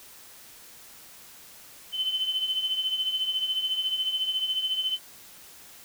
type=tone with tremolo; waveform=sine; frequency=3054 Hz; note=G7; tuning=46 cents flat; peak=-21 dBFS; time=1.92-4.99 s; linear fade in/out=50 ms; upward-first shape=triangle; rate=14 Hz; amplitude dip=75%; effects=tanh soft clip ceiling -19 dBFS + white hiss -49 dBFS RMS until 5.84 s